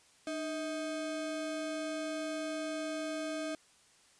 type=ring-modulated tone; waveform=square; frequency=471.4 Hz; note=A#4; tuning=19 cents sharp; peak=-33 dBFS; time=0.27-3.55 s; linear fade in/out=2 ms; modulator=168 Hz; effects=white hiss -64 dBFS RMS until 4.19 s + resampled to 22050 Hz